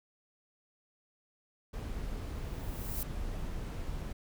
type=noise; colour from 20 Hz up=brown; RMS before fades=-38 dBFS; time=1.73-4.13 s; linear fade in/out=10 ms
type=noise with exponential growth; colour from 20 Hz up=violet; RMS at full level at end=-37 dBFS; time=2.24-3.03 s; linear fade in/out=1 ms; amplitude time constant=170 ms
effects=none